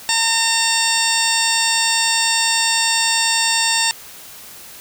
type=harmonic tone; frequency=910 Hz; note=A#5; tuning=42 cents flat; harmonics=1 / 2 / 3 / 4 / 5 / 6 / 8 / 9; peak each=-23 / -23 / -23 / -23 / -23 / -23 / -23 / -23 dBFS; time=0.09-3.91 s; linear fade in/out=0 ms; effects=white hiss -38 dBFS RMS until 4.8 s